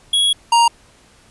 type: tone pair in turn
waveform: square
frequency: 3333 / 935.3 Hz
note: G#7 / A#5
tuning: +5 / +6 cents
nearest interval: octave + minor seventh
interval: 2199 cents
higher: first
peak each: -13 / -10 dBFS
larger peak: second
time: 0.13-0.33 / 0.52-0.68 s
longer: first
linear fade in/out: 5 ms
effects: pink hiss -50 dBFS RMS until 1.3 s + resampled to 24000 Hz